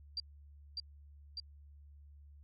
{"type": "tone with echo", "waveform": "sine", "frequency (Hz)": 4715, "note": "D8", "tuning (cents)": 6, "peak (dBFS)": -35, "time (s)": [0.17, 0.2], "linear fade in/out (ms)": 2, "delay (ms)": 600, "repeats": 2, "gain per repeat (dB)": -2, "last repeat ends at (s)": 1.4, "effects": ["added 72 Hz sine -54 dBFS peak until 2.43 s"]}